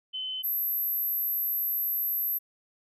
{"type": "tone pair in turn", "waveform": "sine", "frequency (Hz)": [3046, 12184], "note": ["F#7", "F#9"], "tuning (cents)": [50, 50], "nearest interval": "2 octaves", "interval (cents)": 2400, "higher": "second", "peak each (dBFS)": [-31, -26], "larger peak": "second", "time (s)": [[0.13, 0.43], [0.43, 2.39]], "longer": "second", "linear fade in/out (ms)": 20, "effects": []}